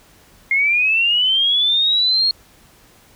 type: linear sweep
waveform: sine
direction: up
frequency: 2120 to 4300 Hz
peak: -13 dBFS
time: 0.51-2.31 s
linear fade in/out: 2 ms
effects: pink hiss -50 dBFS RMS until 3.15 s